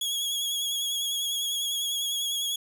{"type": "tone with vibrato", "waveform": "sawtooth", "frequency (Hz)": 3322, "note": "G#7", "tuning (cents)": 0, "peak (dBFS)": -24, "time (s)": [0.01, 2.56], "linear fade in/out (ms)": 5, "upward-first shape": "triangle", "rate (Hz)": 10, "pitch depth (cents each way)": 42, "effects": ["11-bit"]}